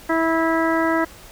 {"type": "harmonic tone", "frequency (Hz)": 326.5, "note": "E4", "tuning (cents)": -17, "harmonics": [1, 2, 3, 4, 5, 6], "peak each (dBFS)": [-20, -23, -25, -26, -27, -28], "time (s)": [0.09, 1.05], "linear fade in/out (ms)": 10, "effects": ["pink hiss -43 dBFS RMS until 1.31 s"]}